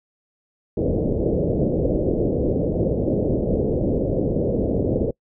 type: low-pass noise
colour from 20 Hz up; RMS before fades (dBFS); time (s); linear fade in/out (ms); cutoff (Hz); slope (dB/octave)
white; -21; 0.77-5.11; 5; 550; 48
effects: noise-tail reverb RT60 0.1 s tail -25 dB re dry